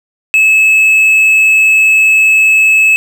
triangle tone, 2595 Hz, E7, 28 cents flat, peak -3 dBFS, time 0.34-2.96 s, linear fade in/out 0 ms, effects none

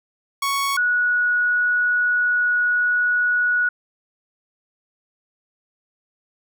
sawtooth / sine tone pair in turn, 1111 / 1462.6 Hz, C#6 / F#6, +4 / -20 cents, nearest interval perfect fourth, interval 476 cents, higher second, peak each -16 dBFS, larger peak neither, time 0.42-0.77 / 0.77-3.69 s, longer second, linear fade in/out 5 ms, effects none

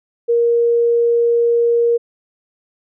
sine tone, 470 Hz, A#4, 14 cents sharp, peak -11 dBFS, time 0.28-1.98 s, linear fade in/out 20 ms, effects none

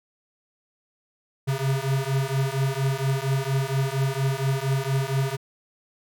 square beating tone pair, 133 / 137.3 Hz, C3 / C#3, +29 / -16 cents, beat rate 4.3 Hz, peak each -26 dBFS, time 1.47-5.37 s, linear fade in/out 20 ms, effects none

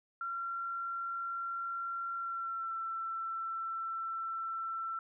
sine tone with pitch glide, 1369 to 1340.1 Hz, F6 to E6, -35 to +28 cents, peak -35 dBFS, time 0.21-4.99 s, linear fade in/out 2 ms, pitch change -37 cents, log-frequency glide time 2.16-2.75 s, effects none

